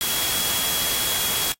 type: tone in noise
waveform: sine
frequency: 3322 Hz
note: G#7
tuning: in tune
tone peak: -28 dBFS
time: 0.01-1.52 s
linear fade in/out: 0 ms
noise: white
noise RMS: -24 dBFS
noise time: 0.01-1.52 s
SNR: -7 dB
effects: noise-tail reverb RT60 0.1 s tail -22 dB re dry + AAC 48 kbps